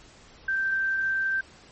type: tone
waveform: sine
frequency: 1565 Hz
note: G6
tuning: 3 cents flat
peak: -23 dBFS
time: 0.48-1.41 s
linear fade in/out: 5 ms
effects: pink hiss -52 dBFS RMS until 1.71 s + MP3 32 kbps